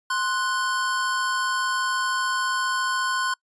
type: tone pair together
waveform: square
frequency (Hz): 1045.8 / 1479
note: C6 / F#6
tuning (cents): -1 / -1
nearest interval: tritone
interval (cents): 600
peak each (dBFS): -26 / -26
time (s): 0.1-3.34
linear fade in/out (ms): 5
effects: noise-tail reverb RT60 0.1 s tail -26 dB re dry + resampled to 22050 Hz